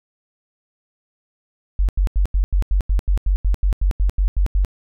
sine tone bursts, 47.29 Hz, F#1, 39 cents sharp, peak -13 dBFS, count 16, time 1.79-4.648 s, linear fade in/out 0 ms, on 98 ms, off 86 ms, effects none

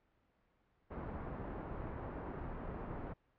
pink low-pass noise, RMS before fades -44 dBFS, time 0.9-3.14 s, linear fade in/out 20 ms, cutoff 1200 Hz, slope 12 dB/octave, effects pink hiss -75 dBFS RMS until 3.38 s + low-pass 2000 Hz 12 dB/octave

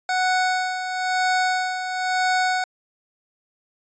25% pulse tone with tremolo, 740 Hz, F#5, in tune, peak -14 dBFS, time 0.09-2.64 s, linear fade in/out 2 ms, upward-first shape sine, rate 1 Hz, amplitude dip 60%, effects resampled to 16000 Hz

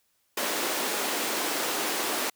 pink high-pass noise, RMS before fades -29 dBFS, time 0.37-2.3 s, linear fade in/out 5 ms, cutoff 280 Hz, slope 24 dB/octave, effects white hiss -71 dBFS RMS until 2.35 s

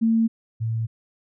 sine tone pair in turn, 225.8 / 112.9 Hz, A3 / A2, +45 / +45 cents, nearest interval octave, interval 1200 cents, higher first, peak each -16 / -22 dBFS, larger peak first, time 0.01-0.28 / 0.6-0.87 s, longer neither, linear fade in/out 20 ms, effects none

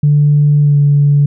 sine tone with pitch glide, 146.83 to 144.06 Hz, D3 to D3, 0 to -33 cents, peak -5 dBFS, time 0.03-1.26 s, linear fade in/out 5 ms, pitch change -33 cents, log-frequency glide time 0.61-0.77 s, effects tanh soft clip ceiling -1 dBFS

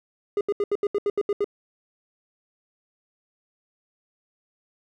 triangle tone bursts, 408.2 Hz, G#4, 30 cents flat, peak -18 dBFS, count 10, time 0.37-1.444 s, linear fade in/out 2 ms, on 39 ms, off 76 ms, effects none

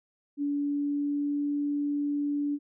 sine tone with pitch glide, 287 to 289.3 Hz, D4 to D4, -40 to -26 cents, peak -26 dBFS, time 0.37-2.59 s, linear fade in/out 50 ms, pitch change +14 cents, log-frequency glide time 0.54-1.54 s, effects none

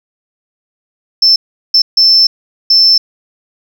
sine tone bursts at uneven times, 5310 Hz, E8, 12 cents sharp, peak -3 dBFS, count 4, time 1.22-1.36 / 1.74-1.82 / 1.97-2.27 / 2.7-2.98 s, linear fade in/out 5 ms, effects tanh soft clip ceiling 0 dBFS + 7-bit

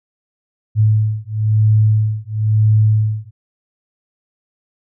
sine beating tone pair, 107.4 / 108.4 Hz, A2 / A2, -41 / -25 cents, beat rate 1 Hz, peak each -14 dBFS, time 0.75-3.31 s, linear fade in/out 50 ms, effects none

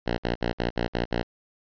5% pulse tone bursts, 59.1 Hz, A#1, 24 cents sharp, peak -13 dBFS, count 7, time 0.06-1.23 s, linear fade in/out 10 ms, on 120 ms, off 55 ms, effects resampled to 11025 Hz

